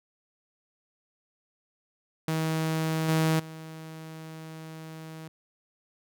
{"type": "tone with level steps", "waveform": "sawtooth", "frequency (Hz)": 159.5, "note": "D#3", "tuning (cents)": 43, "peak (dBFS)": [-22, -18, -36], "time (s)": [2.28, 5.28], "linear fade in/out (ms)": 2, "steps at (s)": [3.08, 3.39], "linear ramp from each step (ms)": 10, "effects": []}